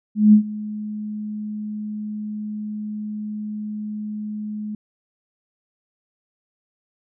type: tone with ADSR envelope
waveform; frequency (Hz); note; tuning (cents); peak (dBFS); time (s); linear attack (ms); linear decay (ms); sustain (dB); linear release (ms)
sine; 211.6; G#3; +33; -6; 0.15-4.75; 180; 95; -20; 3
effects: none